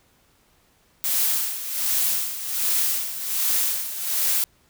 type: noise with tremolo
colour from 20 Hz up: blue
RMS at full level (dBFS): -21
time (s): 1.04-4.44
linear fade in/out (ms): 0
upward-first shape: sine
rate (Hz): 1.3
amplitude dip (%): 70
effects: pink hiss -61 dBFS RMS until 4.69 s